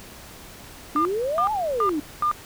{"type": "exponential two-way sweep", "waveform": "sine", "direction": "up then down", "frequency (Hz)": [284.3, 883, 284.3], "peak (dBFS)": -22, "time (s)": [0.95, 2], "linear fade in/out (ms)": 5, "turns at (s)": 1.52}
{"type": "tone bursts", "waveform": "sine", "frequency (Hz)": 1204, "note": "D6", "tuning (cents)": 43, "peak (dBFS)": -18, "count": 4, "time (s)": [0.96, 2.314], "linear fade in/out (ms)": 0, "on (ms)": 91, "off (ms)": 330}
{"effects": ["tanh soft clip ceiling -11 dBFS", "pink hiss -43 dBFS RMS until 2.45 s"]}